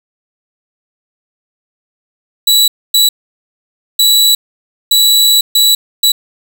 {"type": "tone bursts at uneven times", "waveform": "sawtooth", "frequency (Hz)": 3933, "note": "B7", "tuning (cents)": -8, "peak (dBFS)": -3, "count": 6, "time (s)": [[2.47, 2.68], [2.94, 3.09], [3.99, 4.35], [4.91, 5.41], [5.55, 5.75], [6.03, 6.12]], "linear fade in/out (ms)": 5, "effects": []}